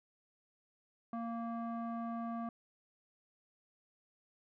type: tone with low-pass filter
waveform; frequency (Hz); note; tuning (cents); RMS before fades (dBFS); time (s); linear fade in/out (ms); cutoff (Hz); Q
square; 231.5; A#3; -12; -40; 1.13-2.49; 2; 1000; 3.7
effects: none

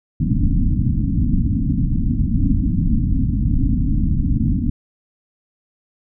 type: low-pass noise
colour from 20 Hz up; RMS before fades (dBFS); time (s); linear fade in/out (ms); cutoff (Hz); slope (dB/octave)
pink; -17; 0.2-4.7; 5; 290; 96
effects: none

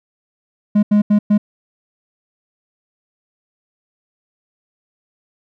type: tone bursts at uneven times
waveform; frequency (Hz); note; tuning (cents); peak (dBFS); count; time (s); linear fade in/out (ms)
triangle; 207.7; G#3; 0; -7; 4; 0.75-0.83 / 0.91-1.02 / 1.1-1.19 / 1.3-1.38; 10
effects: none

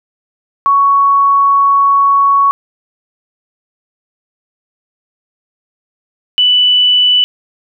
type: tone pair in turn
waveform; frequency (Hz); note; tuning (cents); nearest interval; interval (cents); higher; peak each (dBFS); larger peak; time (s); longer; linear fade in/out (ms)
sine; 1115 / 2977; C#6 / F#7; +10 / +10; octave + perfect fourth; 1700; second; -6; neither; 0.66-2.51 / 6.38-7.24; first; 0
effects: none

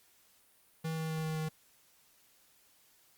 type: tone with pitch steps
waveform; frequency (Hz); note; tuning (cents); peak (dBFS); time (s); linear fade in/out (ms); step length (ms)
square; 160.7 / 159.77 / 158.85 / 157.94 / 157.03; E3 / D#3 / D#3 / D#3 / D#3; -44 / +46 / +36 / +26 / +16; -34; 0.84-1.49; 10; 130
effects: white hiss -66 dBFS RMS until 3.17 s + Opus 48 kbps

